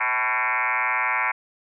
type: tone with frequency modulation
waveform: sine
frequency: 1595 Hz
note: G6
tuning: 30 cents sharp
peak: -20 dBFS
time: 0-1.32 s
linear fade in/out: 10 ms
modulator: 119 Hz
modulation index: 6.4
effects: none